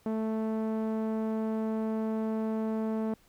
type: tone with low-pass filter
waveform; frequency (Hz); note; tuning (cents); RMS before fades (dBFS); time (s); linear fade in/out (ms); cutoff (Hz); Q
sawtooth; 220; A3; 0; -31; 0.06-3.14; 2; 800; 0.74
effects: pink hiss -64 dBFS RMS until 3.28 s